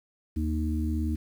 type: harmonic tone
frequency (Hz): 77.5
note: D#2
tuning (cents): -6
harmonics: 1 / 3 / 4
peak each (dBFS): -27 / -32 / -33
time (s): 0.36-1.16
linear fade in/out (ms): 10
effects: 9-bit